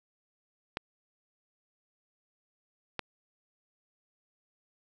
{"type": "clicks", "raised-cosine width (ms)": 0.3, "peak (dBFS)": -16, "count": 2, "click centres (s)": [0.771, 2.993], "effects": []}